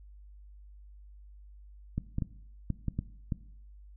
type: clicks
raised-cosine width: 5 ms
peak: -18 dBFS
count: 7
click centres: 1.98 / 2.184 / 2.222 / 2.703 / 2.883 / 2.99 / 3.322 s
effects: noise-tail reverb RT60 0.7 s tail -18 dB re dry + added 50 Hz sine -49 dBFS peak until 3.96 s